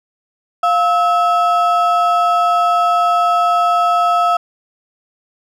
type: ring-modulated tone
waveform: triangle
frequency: 999 Hz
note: B5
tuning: 20 cents sharp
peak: -6 dBFS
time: 0.63-4.37 s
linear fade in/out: 5 ms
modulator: 299 Hz
effects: none